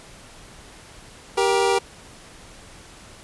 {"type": "tone pair together", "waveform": "25% pulse", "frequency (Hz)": [392, 473.3], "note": ["G4", "A#4"], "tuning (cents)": [0, 26], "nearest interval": "minor third", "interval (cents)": 326, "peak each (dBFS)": [-16, -17], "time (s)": [1.37, 1.79], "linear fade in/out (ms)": 10, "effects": ["pink hiss -45 dBFS RMS until 3.23 s", "resampled to 24000 Hz"]}